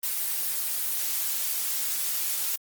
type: noise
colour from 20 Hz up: blue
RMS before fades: -28 dBFS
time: 0.03-2.56 s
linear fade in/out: 5 ms
effects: Opus 24 kbps